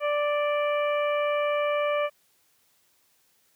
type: harmonic tone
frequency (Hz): 587.3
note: D5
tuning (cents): 0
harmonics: 1 / 2 / 3 / 4 / 5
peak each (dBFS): -24 / -30 / -38 / -34 / -41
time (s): 0-2.1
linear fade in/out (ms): 50
effects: white hiss -66 dBFS RMS until 3.55 s + high-pass 60 Hz 12 dB/octave